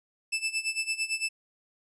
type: tone with tremolo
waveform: sawtooth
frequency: 2637 Hz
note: E7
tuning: in tune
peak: -22 dBFS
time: 0.32-1.29 s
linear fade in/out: 10 ms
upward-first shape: sine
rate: 8.9 Hz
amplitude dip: 85%
effects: resampled to 24000 Hz